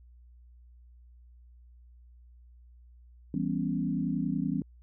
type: chord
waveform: sine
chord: C# half-diminished seventh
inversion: first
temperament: equal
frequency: 164.81 / 196 / 246.9 / 277.2 Hz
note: E3 / G3 / B3 / C#4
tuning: 0 / 0 / 0 / 0 cents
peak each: -33 dBFS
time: 3.34-4.62 s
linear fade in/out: 2 ms
effects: added 60 Hz sine -52 dBFS peak until 4.82 s